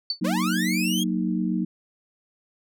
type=tone with exponential decay; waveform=sine; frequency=4507 Hz; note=C#8; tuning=28 cents sharp; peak=-19 dBFS; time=0.1-0.2 s; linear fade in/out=2 ms; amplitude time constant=21 ms
type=chord; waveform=sine; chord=D# minor; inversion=first; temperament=equal; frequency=185 / 233.1 / 311.1 Hz; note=F#3 / A#3 / D#4; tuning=0 / 0 / 0 cents; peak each=-25 / -27 / -28 dBFS; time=0.21-1.65 s; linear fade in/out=10 ms
type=linear sweep; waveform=sawtooth; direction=up; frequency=466.2 to 3322 Hz; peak=-23 dBFS; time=0.24-1.04 s; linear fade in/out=10 ms
effects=none